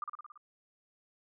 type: tone with echo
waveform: sine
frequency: 1205 Hz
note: D6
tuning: 44 cents sharp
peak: -33 dBFS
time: 0.02-0.04 s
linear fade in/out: 2 ms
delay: 56 ms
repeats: 6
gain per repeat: -3 dB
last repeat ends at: 0.376 s
effects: none